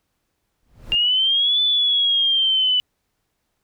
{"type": "noise with exponential growth", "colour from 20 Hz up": "brown", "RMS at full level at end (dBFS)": -28, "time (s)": [0.62, 0.95], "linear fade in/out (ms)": 1, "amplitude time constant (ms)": 71}
{"type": "linear two-way sweep", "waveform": "sine", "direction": "up then down", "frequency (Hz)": [2794, 3505, 2975], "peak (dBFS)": -15, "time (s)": [0.92, 2.8], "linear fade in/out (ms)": 0, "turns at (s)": 1.61}
{"effects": ["pink hiss -73 dBFS RMS until 3.63 s"]}